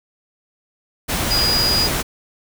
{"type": "tone in noise", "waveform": "sine", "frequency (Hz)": 4900, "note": "D#8", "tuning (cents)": -27, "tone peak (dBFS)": -16, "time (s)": [1.3, 1.88], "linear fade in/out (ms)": 20, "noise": "pink", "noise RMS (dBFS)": -21, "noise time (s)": [1.08, 2.03], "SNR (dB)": 2, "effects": []}